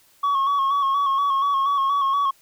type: tone with vibrato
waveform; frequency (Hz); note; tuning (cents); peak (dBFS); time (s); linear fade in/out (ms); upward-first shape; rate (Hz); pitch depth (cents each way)
sine; 1108.7; C#6; 0; -15; 0.23-2.31; 10; square; 4.2; 36
effects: tanh soft clip ceiling -17 dBFS + white hiss -57 dBFS RMS until 2.41 s